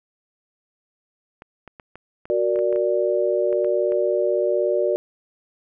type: clicks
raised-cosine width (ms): 0.5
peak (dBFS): -25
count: 12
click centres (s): 1.421 / 1.677 / 1.798 / 1.956 / 2.255 / 2.559 / 2.59 / 2.727 / 2.76 / 3.528 / 3.646 / 3.921
type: chord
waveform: sine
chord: Gb augmented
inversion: none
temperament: equal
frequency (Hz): 370 / 466.2 / 587.3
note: Gb4 / Bb4 / D5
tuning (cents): 0 / 0 / 0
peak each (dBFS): -22 / -24 / -21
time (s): 2.3-4.96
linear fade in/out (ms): 0
effects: none